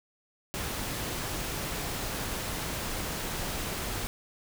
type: noise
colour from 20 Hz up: pink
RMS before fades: -34 dBFS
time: 0.54-4.07 s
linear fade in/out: 0 ms
effects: none